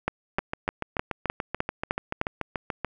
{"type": "two click trains", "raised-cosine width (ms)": 0.5, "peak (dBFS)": [-9, -13], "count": [8, 18], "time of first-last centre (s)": [[0.08, 2.214], [0.39, 2.847]], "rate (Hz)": [3.28, 6.92], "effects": []}